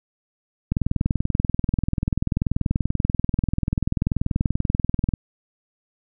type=click train; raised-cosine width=5 ms; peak=-8 dBFS; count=92; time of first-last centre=0.72-5.137 s; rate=20.6 Hz; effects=none